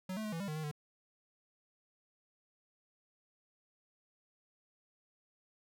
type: tone with pitch steps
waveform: square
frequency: 186.2 / 217.4 / 213.5 / 165.5 / 199.2 / 153.3 / 156.2 / 148.8 Hz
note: F#3 / A3 / G#3 / E3 / G3 / D#3 / D#3 / D3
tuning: +11 / -21 / +48 / +7 / +28 / -25 / +7 / +23 cents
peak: -38 dBFS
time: 0.09-0.714 s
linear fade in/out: 5 ms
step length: 78 ms
effects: none